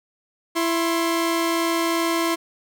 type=tone pair together; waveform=sawtooth; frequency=333.1 / 1062 Hz; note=E4 / C6; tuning=+18 / +25 cents; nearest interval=octave + minor sixth; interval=2007 cents; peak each=-17 / -22 dBFS; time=0.55-2.36 s; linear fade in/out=20 ms; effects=none